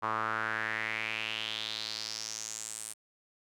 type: tone with band-pass filter sweep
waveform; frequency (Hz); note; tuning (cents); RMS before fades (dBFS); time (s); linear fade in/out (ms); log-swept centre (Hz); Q
sawtooth; 110; A2; 0; -36; 0.02-2.94; 20; 1100 to 9300; 4.4
effects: none